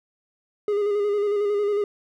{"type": "tone with vibrato", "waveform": "triangle", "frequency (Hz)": 411, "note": "G#4", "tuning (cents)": -18, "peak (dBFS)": -18, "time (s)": [0.68, 1.84], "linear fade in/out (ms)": 2, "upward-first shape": "square", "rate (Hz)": 11, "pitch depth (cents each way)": 29, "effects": []}